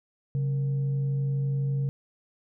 sine tone with frequency modulation, 138 Hz, C#3, 7 cents flat, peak -24 dBFS, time 0.35-1.89 s, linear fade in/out 0 ms, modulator 328 Hz, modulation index 0.21, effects none

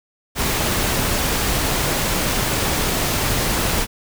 pink noise, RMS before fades -20 dBFS, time 0.35-3.87 s, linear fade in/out 50 ms, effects none

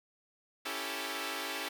5% pulse chord, A dominant seventh, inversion first, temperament equal, 277.2 / 329.6 / 392 / 440 Hz, C#4 / E4 / G4 / A4, 0 / 0 / 0 / 0 cents, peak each -30 dBFS, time 0.65-1.69 s, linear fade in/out 10 ms, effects none

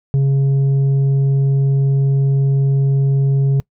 sine tone with tanh clipping, 137.3 Hz, C#3, 16 cents flat, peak -12 dBFS, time 0.14-3.6 s, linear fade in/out 0 ms, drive 4 dB, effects noise-tail reverb RT60 0.1 s tail -24 dB re dry

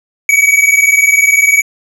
square tone pair together, 2257 / 2277 Hz, C#7 / C#7, +31 / +46 cents, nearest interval unison, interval 15 cents, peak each -10 dBFS, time 0.29-1.62 s, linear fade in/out 2 ms, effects low-pass 12000 Hz 12 dB/octave

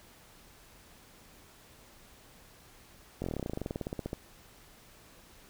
slowing click train, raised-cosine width 2 ms, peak -21 dBFS, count 23, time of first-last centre 3.22-4.131 s, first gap 21 ms, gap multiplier 1.06, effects pink hiss -57 dBFS RMS until 5.49 s

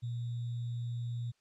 sine tone with sample-and-hold, 118.9 Hz, A#2, 35 cents sharp, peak -34 dBFS, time 0.02-1.32 s, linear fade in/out 20 ms, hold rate 3675 Hz, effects white hiss -75 dBFS RMS until 1.4 s + low-pass 6000 Hz 12 dB/octave

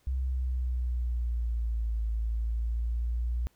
sine linear two-way sweep, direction down then up, 65.41 to 55 to 59.8 Hz, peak -27 dBFS, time 0.07-3.47 s, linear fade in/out 0 ms, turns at 2.04 s, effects pink hiss -68 dBFS RMS until 3.55 s

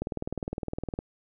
click train, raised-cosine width 2 ms, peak -18 dBFS, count 20, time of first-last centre 0.02-0.989 s, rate 19.6 Hz, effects none

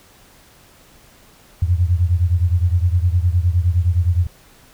sine beating tone pair, 85 / 94.7 Hz, F2 / F#2, -46 / +41 cents, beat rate 9.7 Hz, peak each -15 / -18 dBFS, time 1.62-4.27 s, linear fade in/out 5 ms, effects pink hiss -49 dBFS RMS until 4.73 s

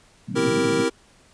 pink band-pass noise, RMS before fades -28 dBFS, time 0.27-0.85 s, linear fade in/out 50 ms, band 110 to 270 Hz, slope 96 dB/octave
square chord, C dominant seventh, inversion none, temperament equal with one note detuned, 261.6 / 329.6 / 388.6 / 466.2 Hz, C4 / E4 / G4 / Bb4, 0 / 0 / -15 / 0 cents, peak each -28 / -26 / -28 / -23 dBFS, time 0.35-0.9 s, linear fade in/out 20 ms
effects pink hiss -55 dBFS RMS until 1.33 s + resampled to 22050 Hz

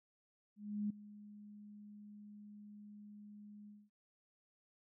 sine tone with ADSR envelope, 207.7 Hz, G#3, in tune, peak -34 dBFS, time 0.56-3.9 s, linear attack 340 ms, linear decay 6 ms, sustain -18 dB, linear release 220 ms, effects none

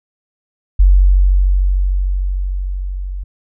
sine tone with level ramp, 46.63 Hz, F#1, 14 cents sharp, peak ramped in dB -4 to -21 dBFS, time 0.79-3.24 s, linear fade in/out 10 ms, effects none

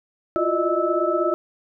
sine tone cluster, 342.1 / 358.5 / 603 / 632 / 1308 Hz, F4 / F4 / D5 / D#5 / E6, -36 / +45 / +46 / +27 / -14 cents, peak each -25 dBFS, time 0.36-1.34 s, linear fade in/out 0 ms, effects none

